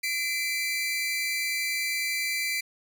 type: tone pair together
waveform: sawtooth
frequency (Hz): 2032 / 2342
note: B6 / D7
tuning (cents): +49 / -5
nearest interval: major second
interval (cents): 246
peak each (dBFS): -28 / -25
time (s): 0.03-2.61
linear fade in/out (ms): 10
effects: none